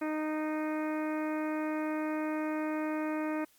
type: harmonic tone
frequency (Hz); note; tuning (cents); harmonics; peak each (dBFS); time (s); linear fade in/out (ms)
308.7; D#4; -14; 1 / 2 / 3 / 4 / 5 / 6 / 7 / 8; -32 / -38 / -42 / -44 / -46 / -48 / -49 / -50; 0.01-3.45; 10
effects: white hiss -65 dBFS RMS until 3.58 s + Opus 48 kbps